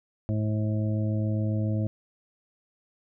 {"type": "harmonic tone", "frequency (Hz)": 107.3, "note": "A2", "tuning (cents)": -43, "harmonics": [1, 2, 3, 5, 6], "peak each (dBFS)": [-25, -31, -35, -39, -41], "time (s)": [0.29, 1.87], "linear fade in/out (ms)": 0, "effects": []}